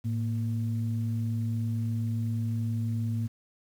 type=tone pair together; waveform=sine; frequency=110 / 232.9 Hz; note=A2 / A#3; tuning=0 / -1 cents; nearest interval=octave + minor second; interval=1299 cents; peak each=-27 / -33 dBFS; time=0.04-3.28 s; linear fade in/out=20 ms; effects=tanh soft clip ceiling -19 dBFS + 9-bit